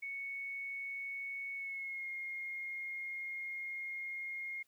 sine tone with pitch glide, 2217 to 2139 Hz, C#7 to C7, 0 to +38 cents, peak -39 dBFS, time 0.02-4.63 s, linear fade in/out 10 ms, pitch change -62 cents, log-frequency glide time 1.55-2.09 s, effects white hiss -75 dBFS RMS until 4.67 s

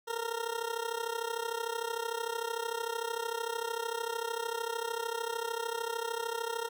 20% pulse tone with amplitude modulation, 462.1 Hz, A#4, 15 cents flat, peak -25 dBFS, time 0.07-6.69 s, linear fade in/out 20 ms, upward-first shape sine, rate 33.3 Hz, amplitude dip 80%, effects none

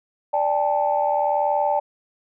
sine chord, D suspended fourth, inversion none, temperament equal with one note detuned, 587.3 / 799.1 / 880 Hz, D5 / G5 / A5, 0 / +33 / 0 cents, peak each -22 dBFS, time 0.33-1.8 s, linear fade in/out 10 ms, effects tanh soft clip ceiling -8 dBFS

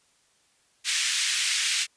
pink band-pass noise, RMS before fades -26 dBFS, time 0.84-1.87 s, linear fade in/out 50 ms, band 2000 to 9200 Hz, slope 24 dB/octave, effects white hiss -65 dBFS RMS until 1.96 s + resampled to 22050 Hz

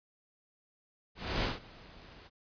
pink noise with ADSR envelope, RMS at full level -30 dBFS, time 1.15-2.3 s, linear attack 280 ms, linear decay 160 ms, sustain -23 dB, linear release 39 ms, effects resampled to 11025 Hz

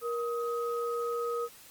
sine tone pair together, 472.3 / 1261 Hz, A#4 / D#6, +23 / +23 cents, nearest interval octave + perfect fourth, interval 1700 cents, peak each -31 / -35 dBFS, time 0.01-1.49 s, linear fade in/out 50 ms, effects white hiss -53 dBFS RMS until 1.7 s + Opus 24 kbps

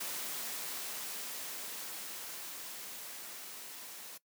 white noise with level ramp, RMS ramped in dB -39 to -48 dBFS, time 0-4.18 s, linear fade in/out 10 ms, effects noise-tail reverb RT60 0.1 s tail -19 dB re dry + high-pass 200 Hz 12 dB/octave

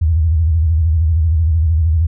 sine tone with vibrato, 80.4 Hz, E2, 43 cents flat, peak -10 dBFS, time 0.01-2.07 s, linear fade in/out 10 ms, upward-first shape square, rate 13 Hz, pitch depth 100 cents each way, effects none

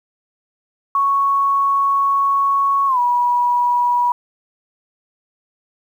sine tone with pitch glide, 1108.7 to 970.8 Hz, C#6 to B5, 0 to -30 cents, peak -13 dBFS, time 0.95-4.12 s, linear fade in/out 2 ms, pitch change -230 cents, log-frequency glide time 2.87-2.99 s, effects 8-bit

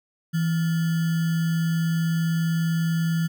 sine tone with sample-and-hold, 164.81 Hz, E3, in tune, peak -20 dBFS, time 0.33-3.28 s, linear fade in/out 20 ms, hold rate 1575 Hz, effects none

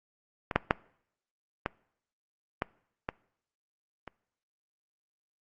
clicks, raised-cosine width 0.5 ms, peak -17 / -6 / -6 / -14 / -13 / -16 / -26 dBFS, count 7, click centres 0.512 / 0.56 / 0.709 / 1.661 / 2.621 / 3.089 / 4.077 s, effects noise-tail reverb RT60 0.7 s tail -23 dB re dry + Opus 48 kbps

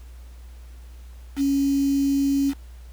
sine tone with quantisation, 277.2 Hz, C#4, in tune, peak -18 dBFS, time 1.36-2.54 s, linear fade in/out 50 ms, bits 6, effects added 60 Hz sine -39 dBFS peak until 2.92 s + pink hiss -56 dBFS RMS until 2.92 s

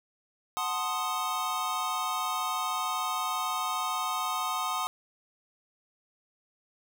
square chord, F# diminished seventh, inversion none, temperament equal, 740 / 880 / 1046.5 / 1244.5 Hz, F#5 / A5 / C6 / Eb6, 0 / 0 / 0 / 0 cents, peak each -37 / -38 / -35 / -33 dBFS, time 0.57-4.87 s, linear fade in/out 0 ms, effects none

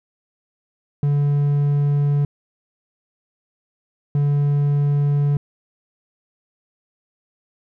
triangle tone pair in turn, 144 / 144 Hz, D3 / D3, -34 / -34 cents, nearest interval unison, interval 0 cents, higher neither, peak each -13 dBFS, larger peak neither, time 1.03-2.25 / 4.15-5.37 s, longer neither, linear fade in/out 2 ms, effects none

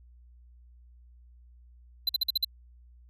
square tone bursts, 4035 Hz, B7, 36 cents sharp, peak -23 dBFS, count 6, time 2.07-2.447 s, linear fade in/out 5 ms, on 22 ms, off 49 ms, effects added 60 Hz sine -52 dBFS peak until 3.09 s

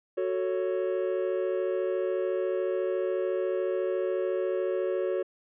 triangle chord, F# minor, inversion none, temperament just, 370 / 444 / 555 Hz, F#4 / A4 / C#5, 0 / +16 / +2 cents, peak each -27 / -31 / -29 dBFS, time 0.17-5.23 s, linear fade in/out 10 ms, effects resampled to 8000 Hz

